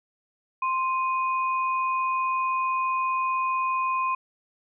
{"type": "tone pair together", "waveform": "sine", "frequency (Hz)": [1045.9, 2489], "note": ["C6", "D#7"], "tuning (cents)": [-1, 0], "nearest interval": "octave + minor third", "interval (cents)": 1501, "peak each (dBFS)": [-23, -33], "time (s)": [0.62, 4.15], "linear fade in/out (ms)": 5, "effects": []}